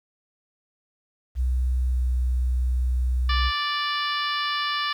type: tone with pitch glide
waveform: sine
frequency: 63.1 to 62.52 Hz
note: B1 to B1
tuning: +38 to +22 cents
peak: -20 dBFS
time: 1.35-3.52 s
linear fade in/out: 50 ms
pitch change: -16 cents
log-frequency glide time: 1.9-1.97 s
type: harmonic tone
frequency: 586 Hz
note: D5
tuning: 4 cents flat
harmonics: 2 / 3 / 4 / 5 / 6 / 7 / 8 / 9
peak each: -27 / -30 / -35 / -32 / -33 / -37 / -37 / -38 dBFS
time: 3.29-4.93 s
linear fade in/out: 5 ms
effects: 9-bit